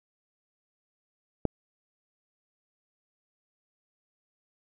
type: click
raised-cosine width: 2 ms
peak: -11 dBFS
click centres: 1.453 s
effects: none